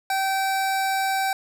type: tone pair together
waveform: square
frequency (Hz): 772.6 / 1548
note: G5 / G6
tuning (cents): -25 / -22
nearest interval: octave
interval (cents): 1203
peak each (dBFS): -23 / -29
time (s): 0.1-1.33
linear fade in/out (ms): 2
effects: none